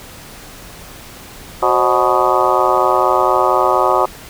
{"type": "harmonic tone with a mistuned harmonic", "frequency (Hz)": 124.1, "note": "B2", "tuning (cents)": 9, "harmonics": [3, 4, 5, 6, 7, 8, 9, 10], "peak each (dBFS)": [-19, -19, -19, -19, -19, -19, -19, -19], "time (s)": [1.62, 4.06], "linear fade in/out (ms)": 10, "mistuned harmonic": 4, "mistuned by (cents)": 120, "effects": ["pink hiss -36 dBFS RMS until 4.29 s"]}